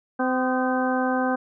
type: harmonic tone with a mistuned harmonic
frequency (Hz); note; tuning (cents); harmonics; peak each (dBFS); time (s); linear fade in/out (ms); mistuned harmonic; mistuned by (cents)
256.8; C4; -32; 1 / 2 / 3 / 4 / 5 / 6; -24 / -27 / -27 / -32 / -33 / -30; 0.19-1.36; 10; 5; -59
effects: none